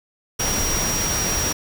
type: tone in noise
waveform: sine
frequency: 5690 Hz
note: F8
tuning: 31 cents sharp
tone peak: -23 dBFS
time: 0.39-1.53 s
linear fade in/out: 10 ms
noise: pink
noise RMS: -24 dBFS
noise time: 0.39-1.53 s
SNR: -2 dB
effects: none